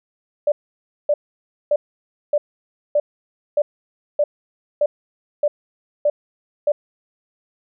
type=tone bursts; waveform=sine; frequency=589 Hz; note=D5; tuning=5 cents sharp; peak=-13 dBFS; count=11; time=0.47-6.72 s; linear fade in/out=5 ms; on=50 ms; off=570 ms; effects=none